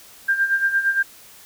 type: tone with tremolo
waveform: sine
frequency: 1591 Hz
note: G6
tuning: 25 cents sharp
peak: -14 dBFS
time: 0.28-1.03 s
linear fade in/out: 10 ms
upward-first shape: sine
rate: 8.7 Hz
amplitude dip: 70%
effects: white hiss -46 dBFS RMS until 1.45 s